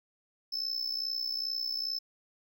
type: tone with amplitude modulation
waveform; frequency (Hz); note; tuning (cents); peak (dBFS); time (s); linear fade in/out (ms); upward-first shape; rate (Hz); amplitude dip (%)
triangle; 5260; E8; -5; -27; 0.52-1.99; 10; sine; 62.4; 75
effects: none